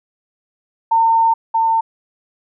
sine tone pair in turn, 908 / 902.8 Hz, A#5 / A5, -46 / +44 cents, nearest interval unison, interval 10 cents, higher first, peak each -10 / -12 dBFS, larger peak first, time 0.91-1.34 / 1.54-1.81 s, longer first, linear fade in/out 10 ms, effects none

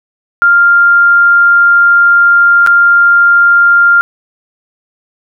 sine tone with dropouts, 1396.9 Hz, F6, in tune, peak -3 dBFS, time 0.42-4.01 s, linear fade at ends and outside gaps 0 ms, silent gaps 2.664-2.672 s, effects none

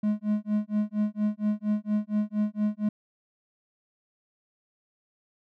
triangle tone with tremolo, 210.5 Hz, G#3, 24 cents sharp, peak -19 dBFS, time 0.03-2.89 s, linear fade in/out 5 ms, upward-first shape sine, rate 4.3 Hz, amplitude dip 100%, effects none

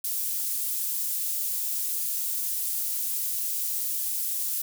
pink high-pass noise, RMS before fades -29 dBFS, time 0.04-4.62 s, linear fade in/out 5 ms, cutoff 12000 Hz, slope 12 dB/octave, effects none

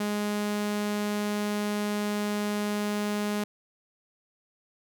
sawtooth tone, 207.7 Hz, G#3, in tune, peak -23 dBFS, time 0-3.44 s, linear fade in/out 5 ms, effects none

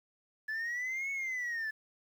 sine linear two-way sweep, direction up then down, 1723 to 2217 to 1723 Hz, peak -31 dBFS, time 0.48-1.71 s, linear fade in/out 10 ms, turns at 1.11 s, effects tanh soft clip ceiling -32 dBFS + 10-bit

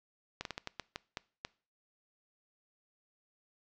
slowing click train, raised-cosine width 0.2 ms, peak -20 dBFS, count 9, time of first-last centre 0.41-1.45 s, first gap 42 ms, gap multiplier 1.31, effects noise-tail reverb RT60 0.4 s tail -22 dB re dry + low-pass 6000 Hz 12 dB/octave

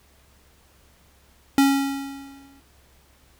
square tone with exponential decay, 275.6 Hz, C#4, 10 cents flat, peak -13 dBFS, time 1.58-2.6 s, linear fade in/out 1 ms, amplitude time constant 220 ms, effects added 68 Hz sine -58 dBFS peak until 3.39 s + pink hiss -58 dBFS RMS until 3.39 s

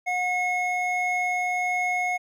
triangle tone pair together, 724.2 / 2174 Hz, F#5 / C#7, -37 / -34 cents, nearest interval octave + perfect fifth, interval 1903 cents, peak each -24 dBFS, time 0.06-2.18 s, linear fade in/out 20 ms, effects none

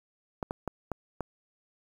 clicks, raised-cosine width 1 ms, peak -18 dBFS, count 5, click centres 0.428 / 0.509 / 0.677 / 0.917 / 1.207 s, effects 8-bit

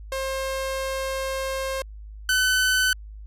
sawtooth tone pair in turn, 533 / 1511.1 Hz, C5 / F#6, +32 / +36 cents, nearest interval octave + tritone, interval 1804 cents, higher second, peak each -22 / -15 dBFS, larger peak second, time 0.12-1.82 / 2.29-2.93 s, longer first, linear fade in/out 2 ms, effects added 52 Hz sine -37 dBFS peak until 3.26 s + resampled to 32000 Hz

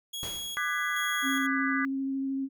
sawtooth tone with tremolo, 3322 Hz, G#7, in tune, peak -31 dBFS, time 0.13-1.47 s, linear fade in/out 10 ms, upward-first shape square, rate 1.2 Hz, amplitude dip 50%
pink noise with exponential decay, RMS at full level -38 dBFS, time 0.23-0.79 s, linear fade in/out 0 ms, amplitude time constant 120 ms
sine chord, G# half-diminished seventh, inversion second, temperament just, 1196.1 / 1495.1 / 1661.2 / 1993.5 Hz, D6 / F#6 / G#6 / B6, +31 / +18 / 0 / +16 cents, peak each -33 dBFS, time 0.57-1.85 s, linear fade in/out 0 ms
sine tone with vibrato, 270 Hz, C#4, 45 cents flat, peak -28 dBFS, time 1.22-2.49 s, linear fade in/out 50 ms, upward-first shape triangle, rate 13 Hz, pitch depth 12 cents each way
effects none

